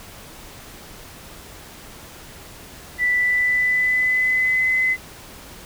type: tone with pitch glide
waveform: sine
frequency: 1975.5 to 2032 Hz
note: B6 to B6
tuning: 0 to +49 cents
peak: -16 dBFS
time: 2.98-4.97 s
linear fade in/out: 50 ms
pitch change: +49 cents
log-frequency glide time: 3.11-4.71 s
effects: pink hiss -41 dBFS RMS until 5.65 s